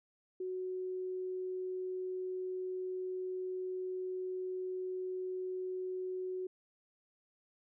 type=tone; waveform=sine; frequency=370 Hz; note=F#4; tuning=in tune; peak=-36 dBFS; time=0.4-6.47 s; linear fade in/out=5 ms; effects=none